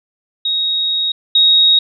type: tone pair in turn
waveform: sine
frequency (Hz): 3770 / 3770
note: A#7 / A#7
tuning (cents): +19 / +19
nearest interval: unison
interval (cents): 0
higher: neither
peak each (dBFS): -14 / -7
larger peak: second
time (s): 0.45-1.12 / 1.35-1.79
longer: first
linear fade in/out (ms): 5
effects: none